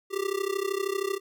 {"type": "tone with amplitude modulation", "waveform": "square", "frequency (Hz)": 392, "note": "G4", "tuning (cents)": 0, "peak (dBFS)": -24, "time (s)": [0.1, 1.2], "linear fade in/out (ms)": 50, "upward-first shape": "sine", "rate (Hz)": 32.9, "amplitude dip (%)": 90, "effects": []}